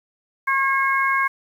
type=harmonic tone; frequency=542 Hz; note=C#5; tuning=39 cents flat; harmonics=2 / 3 / 4; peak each=-20 / -22 / -23 dBFS; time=0.47-1.28 s; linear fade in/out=10 ms; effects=8-bit